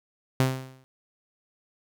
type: tone with exponential decay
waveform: sawtooth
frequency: 130.81 Hz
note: C3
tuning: in tune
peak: -14 dBFS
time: 0.4-0.84 s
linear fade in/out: 0 ms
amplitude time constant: 94 ms
effects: none

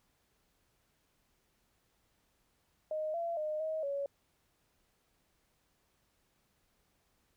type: tone with pitch steps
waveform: sine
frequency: 620 / 678 / 613 / 632 / 561 Hz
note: D#5 / E5 / D#5 / D#5 / C#5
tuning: -6 / +49 / -26 / +27 / +21 cents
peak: -33 dBFS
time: 2.91-4.06 s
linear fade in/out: 2 ms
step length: 230 ms
effects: pink hiss -75 dBFS RMS until 7.36 s

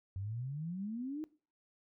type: exponential sweep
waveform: sine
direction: up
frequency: 92.5 to 319.7 Hz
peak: -37 dBFS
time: 0.16-1.24 s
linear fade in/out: 0 ms
effects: noise-tail reverb RT60 0.4 s tail -21 dB re dry

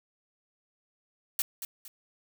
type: noise with echo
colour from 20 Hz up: blue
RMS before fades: -28 dBFS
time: 1.39-1.42 s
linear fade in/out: 2 ms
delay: 230 ms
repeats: 2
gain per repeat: -9 dB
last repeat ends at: 1.88 s
effects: none

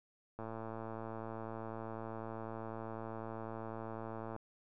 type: click train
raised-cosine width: 1 ms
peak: -30 dBFS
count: 446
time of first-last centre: 0.39-4.363 s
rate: 112 Hz
effects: none

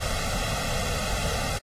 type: noise with comb filter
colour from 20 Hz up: pink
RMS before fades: -28 dBFS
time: 0-1.59 s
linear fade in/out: 20 ms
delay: 1.5 ms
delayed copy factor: +0.85
effects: low-pass 9000 Hz 12 dB/octave + AAC 48 kbps

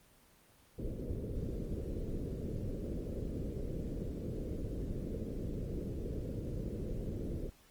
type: low-pass noise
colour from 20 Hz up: pink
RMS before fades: -39 dBFS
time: 0.78-7.5 s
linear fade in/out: 10 ms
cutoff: 520 Hz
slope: 48 dB/octave
effects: pink hiss -64 dBFS RMS until 7.7 s + Opus 24 kbps

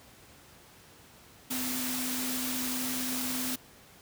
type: tone in noise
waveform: sine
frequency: 253.8 Hz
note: B3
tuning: 47 cents sharp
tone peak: -35 dBFS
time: 1.5-3.56 s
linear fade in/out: 10 ms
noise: white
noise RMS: -34 dBFS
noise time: 1.5-3.56 s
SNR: -4 dB
effects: pink hiss -55 dBFS RMS until 4.01 s + high-pass 60 Hz 12 dB/octave

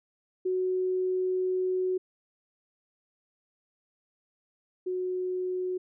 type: tone pair in turn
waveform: sine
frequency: 370 / 366.8 Hz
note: F#4 / F#4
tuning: 0 / -15 cents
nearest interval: unison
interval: 15 cents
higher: first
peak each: -25 / -28 dBFS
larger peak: first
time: 0.45-1.98 / 4.86-5.78 s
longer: first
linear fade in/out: 10 ms
effects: none

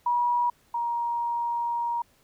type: tone pair in turn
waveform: sine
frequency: 964 / 943.6 Hz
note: B5 / A#5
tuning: -42 / +21 cents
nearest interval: unison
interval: 37 cents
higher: first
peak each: -21 / -25 dBFS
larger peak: first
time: 0.06-0.5 / 0.74-2.02 s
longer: second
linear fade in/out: 5 ms
effects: pink hiss -63 dBFS RMS until 2.23 s

